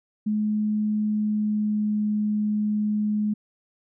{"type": "tone with pitch glide", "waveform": "sine", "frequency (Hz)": [212.2, 210.7], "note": ["G#3", "G#3"], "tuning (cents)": [38, 25], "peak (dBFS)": -21, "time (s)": [0.26, 3.34], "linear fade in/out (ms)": 10, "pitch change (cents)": -13, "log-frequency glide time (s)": [1.04, 2.01], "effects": []}